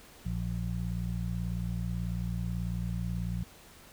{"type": "harmonic tone", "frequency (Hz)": 58.27, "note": "A#1", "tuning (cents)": 0, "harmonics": [1, 2, 3], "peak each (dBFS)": [-35, -35, -35], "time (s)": [0.25, 3.44], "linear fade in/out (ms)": 10, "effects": ["pink hiss -54 dBFS RMS until 3.92 s"]}